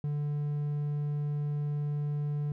triangle tone, 146.83 Hz, D3, in tune, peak -27 dBFS, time 0.04-2.52 s, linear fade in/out 2 ms, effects none

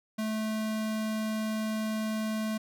square tone, 217.6 Hz, A3, 19 cents flat, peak -30 dBFS, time 0.18-2.58 s, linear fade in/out 10 ms, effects none

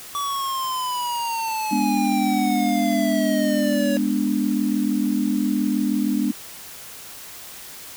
square exponential sweep, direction down, 1150 to 559 Hz, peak -24 dBFS, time 0.15-3.97 s, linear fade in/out 0 ms
sine chord, G# diminished, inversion none, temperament equal, 207.7 / 246.9 / 293.7 Hz, G#3 / B3 / D4, 0 / 0 / 0 cents, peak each -23 dBFS, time 1.71-6.32 s, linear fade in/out 10 ms
effects white hiss -39 dBFS RMS until 7.96 s

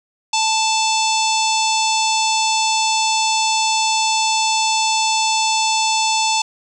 harmonic tone, 880 Hz, A5, in tune, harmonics 1 / 3 / 4 / 5 / 6 / 7 / 8 / 9, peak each -18 / -23 / -24 / -25 / -26 / -26 / -27 / -28 dBFS, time 0.33-6.42 s, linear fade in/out 5 ms, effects 8-bit

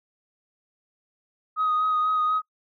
sine tone with vibrato, 1252 Hz, D#6, 10 cents sharp, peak -19 dBFS, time 1.56-2.42 s, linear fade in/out 50 ms, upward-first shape sine, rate 4.1 Hz, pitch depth 19 cents each way, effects noise-tail reverb RT60 0.1 s tail -25 dB re dry + tanh soft clip ceiling -17 dBFS

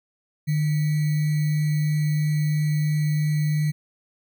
sine tone with sample-and-hold, 151.5 Hz, D#3, 46 cents flat, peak -19 dBFS, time 0.47-3.72 s, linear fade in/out 20 ms, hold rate 2100 Hz, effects none

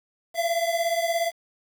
square beating tone pair, 671 / 688 Hz, E5 / F5, +31 / -26 cents, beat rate 17 Hz, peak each -25 / -28 dBFS, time 0.34-1.32 s, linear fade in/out 50 ms, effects 8-bit

